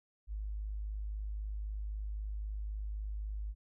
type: tone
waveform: sine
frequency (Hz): 51.91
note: G#1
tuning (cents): 0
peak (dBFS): -36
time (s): 0.27-3.55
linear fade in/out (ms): 50
effects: none